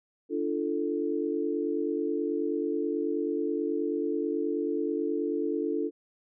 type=chord; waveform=sine; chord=D minor; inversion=none; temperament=equal with one note detuned; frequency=293.7 / 343 / 440 Hz; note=D4 / F4 / A4; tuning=0 / -31 / 0 cents; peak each=-31 dBFS; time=0.29-5.91 s; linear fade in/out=50 ms; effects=none